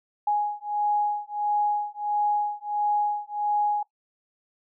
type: beating tone pair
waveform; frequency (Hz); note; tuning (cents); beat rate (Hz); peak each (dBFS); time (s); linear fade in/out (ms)
sine; 830.6 / 832.1; G#5 / G#5; 0 / +3; 1.5; -26; 0.27-3.83; 5
effects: noise-tail reverb RT60 0.1 s tail -19 dB re dry